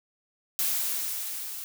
blue noise with level ramp, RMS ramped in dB -26 to -38 dBFS, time 0.59-1.64 s, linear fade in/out 0 ms, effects none

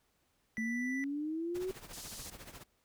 triangle tone, 1975.5 Hz, B6, in tune, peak -36 dBFS, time 0.57-1.04 s, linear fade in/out 0 ms
sine exponential sweep, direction up, 220.6 to 380.4 Hz, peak -34 dBFS, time 0.58-1.71 s, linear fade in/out 0 ms
pink noise with tremolo, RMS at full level -47 dBFS, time 1.54-2.64 s, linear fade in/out 20 ms, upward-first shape triangle, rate 14 Hz, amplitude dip 80%
pink band-pass noise, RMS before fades -48 dBFS, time 1.93-2.3 s, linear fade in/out 2 ms, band 4100 to 13000 Hz, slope 24 dB/octave
effects pink hiss -75 dBFS RMS until 2.84 s

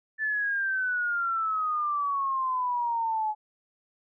sine exponential sweep, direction down, 1760 to 847 Hz, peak -25 dBFS, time 0.18-3.35 s, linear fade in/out 50 ms, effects none

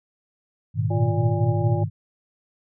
sine chord, G# minor, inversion none, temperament equal with one note detuned, 103.83 / 121.14 / 155.56 Hz, G#2 / B2 / D#3, 0 / -33 / 0 cents, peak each -23 / -25 / -26 dBFS, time 0.74-1.9 s, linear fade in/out 50 ms
harmonic tone, 116.54 Hz, A#2, in tune, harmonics 1 / 3 / 5 / 7, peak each -24 / -29 / -31 / -32 dBFS, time 0.9-1.84 s, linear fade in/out 10 ms
effects none

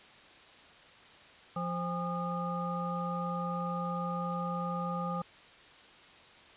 harmonic tone with a mistuned harmonic, 174.61 Hz, F3, in tune, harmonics 1 / 3 / 5 / 7, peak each -35 / -40 / -40 / -37 dBFS, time 1.56-5.22 s, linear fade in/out 5 ms, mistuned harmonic 5, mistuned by -120 cents, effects white hiss -55 dBFS RMS until 6.56 s + resampled to 8000 Hz

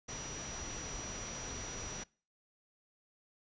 sine tone in noise, 5830 Hz, F#8, 26 cents flat, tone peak -44 dBFS, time 0.08-2.04 s, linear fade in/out 10 ms, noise pink, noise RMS -44 dBFS, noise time 0.08-2.04 s, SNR -3 dB, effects noise-tail reverb RT60 0.4 s tail -25 dB re dry + resampled to 16000 Hz

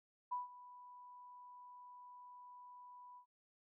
sine tone with ADSR envelope, 987.8 Hz, B5, in tune, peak -36 dBFS, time 0.31-3.26 s, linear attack 15 ms, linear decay 150 ms, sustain -18 dB, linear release 91 ms, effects none

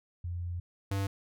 sine / square tone pair in turn, 87.31 / 98.27 Hz, F2 / G2, 0 / +5 cents, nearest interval major second, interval 205 cents, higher second, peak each -33 / -30 dBFS, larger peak second, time 0.24-0.6 / 0.91-1.07 s, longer first, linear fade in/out 5 ms, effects none

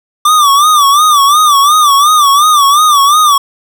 square tone with vibrato, 1174.7 Hz, D6, in tune, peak -5 dBFS, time 0.25-3.38 s, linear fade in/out 5 ms, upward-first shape sine, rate 2.8 Hz, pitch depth 110 cents each way, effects none

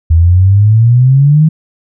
sine exponential sweep, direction up, 79.6 to 160 Hz, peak -3 dBFS, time 0.1-1.49 s, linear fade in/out 10 ms, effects none

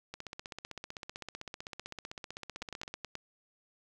two click trains, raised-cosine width 0.2 ms, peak -24 / -22 dBFS, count 44 / 6, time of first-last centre 0.14-2.879 / 2.62-3.154 s, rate 15.7 / 9.37 Hz, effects none

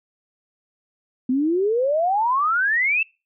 sine exponential sweep, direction up, 246.9 to 2700 Hz, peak -17 dBFS, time 1.29-3.03 s, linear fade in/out 5 ms, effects noise-tail reverb RT60 0.3 s tail -26 dB re dry

